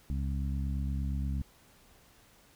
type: harmonic tone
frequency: 68.6 Hz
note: C#2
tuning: 17 cents flat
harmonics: 1 / 2 / 3 / 4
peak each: -31 / -37 / -40 / -46 dBFS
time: 0.1-1.42 s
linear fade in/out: 0 ms
effects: pink hiss -61 dBFS RMS until 2.55 s